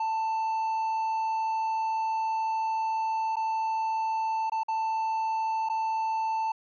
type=tone with dropouts; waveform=triangle; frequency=887 Hz; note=A5; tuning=14 cents sharp; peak=-24 dBFS; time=0-6.52 s; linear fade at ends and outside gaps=5 ms; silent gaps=3.358-3.366 / 4.498-4.519 / 4.634-4.683 / 5.689-5.697 s; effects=resampled to 16000 Hz